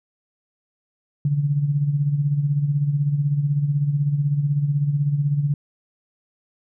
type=tone with tremolo; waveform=sine; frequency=144.3 Hz; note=D3; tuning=30 cents flat; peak=-15 dBFS; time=1.25-5.54 s; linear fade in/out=2 ms; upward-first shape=sine; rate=16 Hz; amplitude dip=60%; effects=none